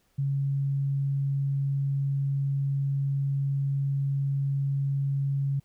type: tone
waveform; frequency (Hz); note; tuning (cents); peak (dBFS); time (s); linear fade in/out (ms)
sine; 138.59; C#3; 0; -24; 0.18-5.6; 10
effects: pink hiss -69 dBFS RMS until 5.64 s